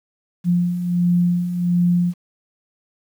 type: beating tone pair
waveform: sine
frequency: 174.61 / 176.01 Hz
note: F3 / F3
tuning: 0 / +14 cents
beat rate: 1.4 Hz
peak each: -23 / -16 dBFS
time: 0.44-2.14 s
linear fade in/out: 50 ms
effects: 8-bit